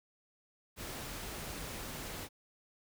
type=noise; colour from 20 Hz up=pink; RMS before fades=-43 dBFS; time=0.76-2.29 s; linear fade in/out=50 ms; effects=none